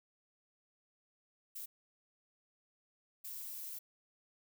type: noise bursts at uneven times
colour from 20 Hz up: violet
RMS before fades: -45 dBFS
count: 2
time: 1.55-1.66 / 3.24-3.79 s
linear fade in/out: 10 ms
effects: none